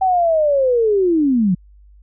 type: linear sweep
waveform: sine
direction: down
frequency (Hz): 771 to 170.5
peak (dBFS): -12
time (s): 0.01-1.55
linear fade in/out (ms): 10
effects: added 50 Hz sine -43 dBFS peak until 2.02 s